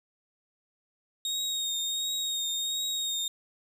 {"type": "tone with vibrato", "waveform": "30% pulse", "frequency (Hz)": 3729, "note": "A#7", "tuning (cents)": 0, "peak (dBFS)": -26, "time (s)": [1.25, 3.28], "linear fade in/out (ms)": 2, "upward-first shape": "triangle", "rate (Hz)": 1.4, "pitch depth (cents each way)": 33, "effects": []}